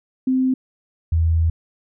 sine tone pair in turn, 259.2 / 81.9 Hz, C4 / E2, -16 / -11 cents, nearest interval octave + minor sixth, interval 1995 cents, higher first, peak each -15 / -14 dBFS, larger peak second, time 0.27-0.54 / 1.12-1.5 s, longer second, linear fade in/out 5 ms, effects none

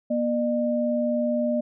sine tone pair together, 239.7 / 604 Hz, A#3 / D5, +48 / +48 cents, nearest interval octave + major third, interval 1600 cents, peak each -24 / -24 dBFS, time 0.1-1.61 s, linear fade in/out 10 ms, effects none

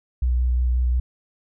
sine tone with vibrato, 61.74 Hz, B1, in tune, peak -17 dBFS, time 0.22-1 s, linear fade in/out 5 ms, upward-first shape square, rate 5.6 Hz, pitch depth 13 cents each way, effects none

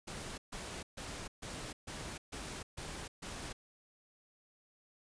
pink noise bursts, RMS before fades -44 dBFS, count 8, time 0.07-3.53 s, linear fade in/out 10 ms, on 310 ms, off 140 ms, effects resampled to 22050 Hz

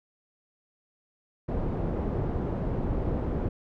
pink low-pass noise, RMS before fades -29 dBFS, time 1.48-3.49 s, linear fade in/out 10 ms, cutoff 560 Hz, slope 12 dB/octave, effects none

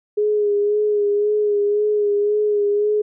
sine tone with vibrato, 415.3 Hz, G#4, in tune, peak -15 dBFS, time 0.17-3.02 s, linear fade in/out 10 ms, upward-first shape sine, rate 1.9 Hz, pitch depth 30 cents each way, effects none

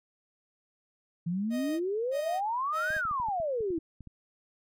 sine exponential two-way sweep, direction up then down, 163.7 to 1661.2 to 310.6 Hz, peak -28 dBFS, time 1.26-3.79 s, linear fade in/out 10 ms, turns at 2.95 s
45% pulse tone bursts, 622.3 Hz, D#5, in tune, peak -36 dBFS, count 3, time 1.5-3.02 s, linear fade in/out 50 ms, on 300 ms, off 310 ms
clicks, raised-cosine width 5 ms, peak -34 dBFS, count 12, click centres 2.905 / 2.966 / 3.053 / 3.112 / 3.2 / 3.286 / 3.401 / 3.607 / 3.705 / 3.78 / 4.007 / 4.073 s
effects none

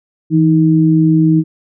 sine tone pair together, 163.1 / 314.7 Hz, E3 / D#4, -18 / +20 cents, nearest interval major seventh, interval 1138 cents, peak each -10 dBFS, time 0.3-1.44 s, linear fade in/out 50 ms, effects none

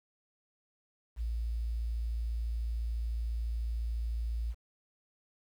sine tone with quantisation, 57 Hz, A#1, 38 cents flat, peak -31 dBFS, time 1.16-4.55 s, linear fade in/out 50 ms, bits 10, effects none

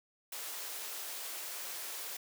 white high-pass noise, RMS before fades -42 dBFS, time 0.32-2.17 s, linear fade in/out 5 ms, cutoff 360 Hz, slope 24 dB/octave, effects none

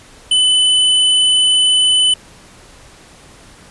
square tone, 3009 Hz, F#7, 28 cents sharp, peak -10 dBFS, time 0.31-2.14 s, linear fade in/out 5 ms, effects pink hiss -42 dBFS RMS until 3.7 s + resampled to 24000 Hz

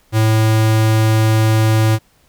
square tone, 110 Hz, A2, in tune, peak -11 dBFS, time 0.12-1.99 s, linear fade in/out 50 ms, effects pink hiss -55 dBFS RMS until 2.28 s

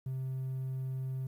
triangle tone, 131.3 Hz, C3, 6 cents sharp, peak -31 dBFS, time 0.06-1.27 s, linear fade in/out 5 ms, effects tanh soft clip ceiling -28 dBFS + 11-bit

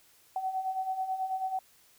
sine beating tone pair, 750 / 759.2 Hz, F#5 / F#5, +23 / +44 cents, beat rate 9.2 Hz, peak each -37 / -31 dBFS, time 0.36-1.59 s, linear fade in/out 2 ms, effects white hiss -62 dBFS RMS until 1.98 s

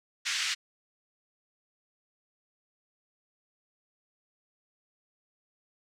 pink band-pass noise, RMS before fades -31 dBFS, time 0.25-0.55 s, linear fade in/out 20 ms, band 1700 to 6800 Hz, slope 24 dB/octave, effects none

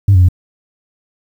sine tone with pitch steps, 99.2 / 90.9 / 89.7 Hz, G2 / F#2 / F2, +21 / -30 / +47 cents, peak -3 dBFS, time 0.08-0.287 s, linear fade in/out 5 ms, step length 69 ms, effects tanh soft clip ceiling -2 dBFS + 7-bit

